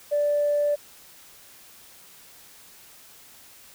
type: tone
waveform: sine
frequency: 585 Hz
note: D5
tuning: 7 cents flat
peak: -19 dBFS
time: 0.11-0.76 s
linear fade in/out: 20 ms
effects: tanh soft clip ceiling -15 dBFS + white hiss -50 dBFS RMS until 3.74 s